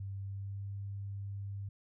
sine tone with pitch glide, 98 to 99.48 Hz, G2 to G2, 0 to +26 cents, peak -38 dBFS, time 0-1.69 s, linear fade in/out 5 ms, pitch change +26 cents, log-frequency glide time 0.23-0.67 s, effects none

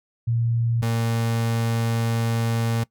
sine / 35% pulse tone pair in turn, 116.54 / 115 Hz, A#2 / A#2, 0 / -23 cents, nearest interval unison, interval 23 cents, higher first, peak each -19 / -19 dBFS, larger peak neither, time 0.27-0.82 / 0.82-2.84 s, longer second, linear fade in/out 10 ms, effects noise-tail reverb RT60 0.1 s tail -21 dB re dry

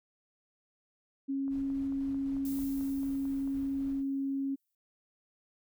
sine tone, 273.3 Hz, C#4, 24 cents flat, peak -30 dBFS, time 1.28-4.56 s, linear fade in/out 20 ms
click train, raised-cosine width 1 ms, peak -39 dBFS, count 10, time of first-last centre 1.48-3.476 s, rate 4.51 Hz
brown noise with tremolo, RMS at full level -49 dBFS, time 1.49-4.04 s, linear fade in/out 50 ms, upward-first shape square, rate 3.9 Hz, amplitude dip 30%
violet noise with exponential decay, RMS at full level -44 dBFS, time 2.45-4.75 s, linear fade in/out 2 ms, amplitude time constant 500 ms
effects none

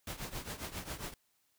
pink noise with tremolo, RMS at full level -39 dBFS, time 0.07-1.14 s, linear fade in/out 2 ms, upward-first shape triangle, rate 7.4 Hz, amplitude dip 85%, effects white hiss -75 dBFS RMS until 1.58 s

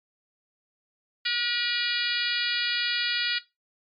harmonic tone, 480.9 Hz, B4, 46 cents flat, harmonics 3 / 4 / 5 / 6 / 7 / 8 / 9 / 10, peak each -32 / -32 / -32 / -32 / -32 / -32 / -32 / -32 dBFS, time 1.25-3.39 s, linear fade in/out 10 ms, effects noise-tail reverb RT60 0.2 s tail -17 dB re dry + MP3 64 kbps

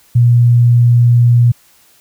sine tone, 120 Hz, B2, 49 cents flat, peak -5 dBFS, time 0.15-1.52 s, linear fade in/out 10 ms, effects white hiss -49 dBFS RMS until 2 s

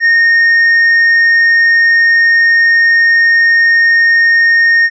sine tone with tanh clipping, 1844 Hz, A#6, 19 cents flat, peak -6 dBFS, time 0-4.9 s, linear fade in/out 50 ms, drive 3 dB, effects resampled to 16000 Hz

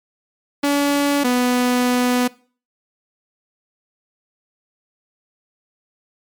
sawtooth tone pair in turn, 285.3 / 247.7 Hz, C#4 / B3, +50 / +5 cents, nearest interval major second, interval 245 cents, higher first, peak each -11 dBFS, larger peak neither, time 0.63-1.24 / 1.24-2.28 s, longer second, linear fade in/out 10 ms, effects noise-tail reverb RT60 0.4 s tail -21 dB re dry + MP3 96 kbps

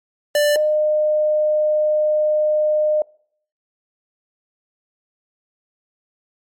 square / sine tone pair in turn, 590 / 609 Hz, D5 / D#5, +8 / -37 cents, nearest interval minor second, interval 55 cents, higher second, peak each -14 dBFS, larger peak neither, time 0.35-0.56 / 0.56-3.02 s, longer second, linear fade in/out 2 ms, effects noise-tail reverb RT60 0.6 s tail -25 dB re dry + MP3 64 kbps

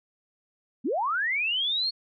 sine linear sweep, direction up, 195.3 to 4381 Hz, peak -24 dBFS, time 0.84-1.91 s, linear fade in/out 20 ms, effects none

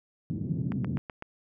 pink band-pass noise, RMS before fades -31 dBFS, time 0.3-0.98 s, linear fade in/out 0 ms, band 120 to 240 Hz, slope 24 dB/octave
click train, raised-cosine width 0.5 ms, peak -23 dBFS, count 5, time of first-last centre 0.72-1.224 s, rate 7.94 Hz
effects none

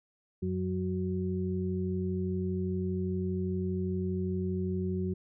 harmonic tone, 92.5 Hz, F#2, in tune, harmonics 1 / 2 / 4, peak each -34 / -32 / -35 dBFS, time 0.42-5.14 s, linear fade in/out 10 ms, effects none

